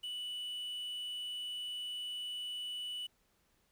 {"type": "tone with quantisation", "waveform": "triangle", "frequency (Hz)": 2960, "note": "F#7", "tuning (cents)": 0, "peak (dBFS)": -37, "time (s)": [0.03, 3.07], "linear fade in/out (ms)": 10, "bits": 10, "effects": ["pink hiss -74 dBFS RMS until 3.71 s"]}